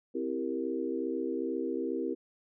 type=chord; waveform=sine; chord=C dominant seventh; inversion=none; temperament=equal; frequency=261.6 / 329.6 / 392 / 466.2 Hz; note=C4 / E4 / G4 / Bb4; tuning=0 / 0 / 0 / 0 cents; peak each=-36 / -35 / -36 / -37 dBFS; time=0.14-2.15 s; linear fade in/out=20 ms; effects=none